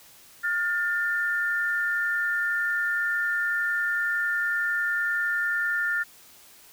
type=tone pair together; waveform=sine; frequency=1419.9 / 1789 Hz; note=F6 / A6; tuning=+28 / +28 cents; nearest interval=major third; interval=400 cents; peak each=-26 dBFS; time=0.43-6.04 s; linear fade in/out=20 ms; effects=white hiss -52 dBFS RMS until 6.72 s